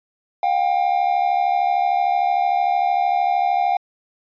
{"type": "tone pair together", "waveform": "triangle", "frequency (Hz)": [716, 789.2], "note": ["F5", "G5"], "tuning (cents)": [43, 11], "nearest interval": "major second", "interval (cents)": 168, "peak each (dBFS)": -17, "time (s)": [0.43, 3.77], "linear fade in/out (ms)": 2, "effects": ["resampled to 11025 Hz"]}